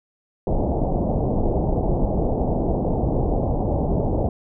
pink low-pass noise, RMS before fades -21 dBFS, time 0.47-4.29 s, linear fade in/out 2 ms, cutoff 800 Hz, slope 48 dB/octave, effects none

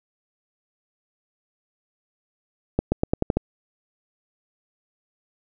accelerating click train, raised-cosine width 2 ms, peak -6 dBFS, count 7, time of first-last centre 2.79-3.37 s, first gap 130 ms, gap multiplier 0.88, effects none

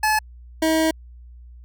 25% pulse tone pair in turn, 860 / 319.3 Hz, A5 / D#4, -40 / +45 cents, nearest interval octave + perfect fourth, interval 1715 cents, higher first, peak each -13 dBFS, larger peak neither, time 0.03-0.19 / 0.62-0.91 s, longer second, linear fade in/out 5 ms, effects added 60 Hz sine -40 dBFS peak until 1.64 s

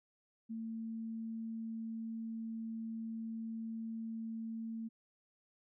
sine tone, 225.1 Hz, A3, 40 cents sharp, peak -39 dBFS, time 0.49-4.89 s, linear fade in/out 20 ms, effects none

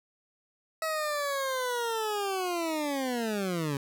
20% pulse linear sweep, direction down, 645 to 135.6 Hz, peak -24 dBFS, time 0.82-3.77 s, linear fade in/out 2 ms, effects none

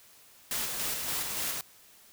white noise with tremolo, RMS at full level -32 dBFS, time 0.51-1.61 s, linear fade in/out 2 ms, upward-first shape square, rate 3.5 Hz, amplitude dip 30%, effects white hiss -57 dBFS RMS until 2.12 s

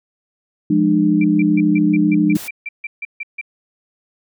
sine chord, D diminished, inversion first, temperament equal with one note detuned, 174.61 / 207.7 / 301.2 Hz, F3 / Ab3 / D4, 0 / 0 / +44 cents, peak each -18 / -17 / -14 dBFS, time 0.7-2.37 s, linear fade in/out 5 ms
sine tone bursts, 2349 Hz, D7, in tune, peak -23 dBFS, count 13, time 1.21-3.413 s, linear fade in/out 5 ms, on 31 ms, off 150 ms
white noise, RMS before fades -32 dBFS, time 2.35-2.48 s, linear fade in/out 5 ms
effects none

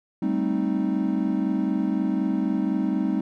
triangle chord, A half-diminished seventh, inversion third, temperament equal, 196 / 220 / 261.6 / 311.1 Hz, G3 / A3 / C4 / Eb4, 0 / 0 / 0 / 0 cents, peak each -24 / -27 / -25 / -25 dBFS, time 0.22-3.21 s, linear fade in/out 5 ms, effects none

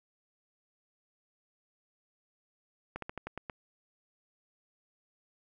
slowing click train, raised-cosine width 0.5 ms, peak -23 dBFS, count 7, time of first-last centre 2.96-3.498 s, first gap 63 ms, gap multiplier 1.14, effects none

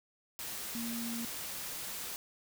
sine tone in noise, 233.1 Hz, A#3, in tune, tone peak -37 dBFS, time 0.75-1.25 s, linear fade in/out 0 ms, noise white, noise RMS -41 dBFS, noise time 0.39-2.16 s, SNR +1 dB, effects none

